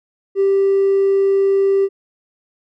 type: tone with hard clipping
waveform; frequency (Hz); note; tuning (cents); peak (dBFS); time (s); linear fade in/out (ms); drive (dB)
sine; 392; G4; 0; -12; 0.35-1.89; 50; 1
effects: none